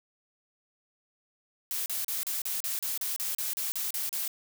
blue noise bursts, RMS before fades -32 dBFS, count 14, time 1.71-4.278 s, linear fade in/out 0 ms, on 150 ms, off 36 ms, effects none

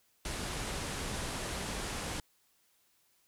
pink low-pass noise, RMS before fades -38 dBFS, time 0.25-2.2 s, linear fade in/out 2 ms, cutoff 11000 Hz, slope 48 dB/octave, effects white hiss -71 dBFS RMS until 3.27 s

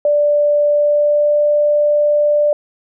sine tone with pitch glide, 587.3 to 591 Hz, D5 to D5, 0 to +11 cents, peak -10 dBFS, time 0.05-2.53 s, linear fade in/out 2 ms, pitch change +11 cents, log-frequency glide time 0.69-1.37 s, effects none

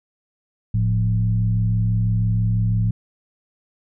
sine tone with frequency modulation, 110 Hz, A2, in tune, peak -16 dBFS, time 0.74-2.91 s, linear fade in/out 5 ms, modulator 66.1 Hz, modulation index 0.68, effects none

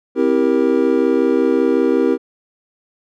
triangle chord, C dominant seventh, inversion none, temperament just, 261.6 / 327 / 392.4 / 470.9 Hz, C4 / E4 / G4 / Bb4, 0 / -14 / +2 / +18 cents, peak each -16 dBFS, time 0.15-2.18 s, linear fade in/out 50 ms, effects none

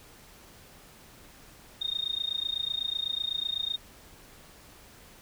sine tone with amplitude modulation, 3692 Hz, A#7, 17 cents flat, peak -25 dBFS, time 1.81-3.77 s, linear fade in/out 10 ms, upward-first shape sine, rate 28 Hz, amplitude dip 95%, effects pink hiss -53 dBFS RMS until 5.21 s

